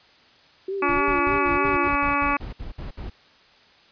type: tone with vibrato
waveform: sine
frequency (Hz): 370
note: F#4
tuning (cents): 0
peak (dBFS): -25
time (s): 0.68-1.88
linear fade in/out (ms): 5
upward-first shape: sine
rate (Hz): 3.3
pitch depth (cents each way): 120
type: harmonic tone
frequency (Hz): 285.3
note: C#4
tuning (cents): +50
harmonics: 1 / 2 / 3 / 4 / 5 / 6 / 7 / 8 / 9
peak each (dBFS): -28 / -33 / -28 / -23 / -30 / -35 / -35 / -30 / -29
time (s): 0.82-2.37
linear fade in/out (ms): 5
type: noise bursts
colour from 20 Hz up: brown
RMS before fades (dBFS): -33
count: 12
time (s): 0.88-3.1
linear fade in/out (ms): 10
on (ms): 130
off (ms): 60
effects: white hiss -54 dBFS RMS until 3.91 s + resampled to 11025 Hz